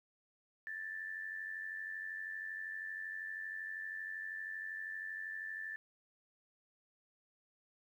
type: tone with amplitude modulation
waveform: sine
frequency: 1761 Hz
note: A6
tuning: 1 cent sharp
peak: -38 dBFS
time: 0.67-5.76 s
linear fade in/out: 0 ms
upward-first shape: sine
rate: 92.7 Hz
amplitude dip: 60%
effects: 12-bit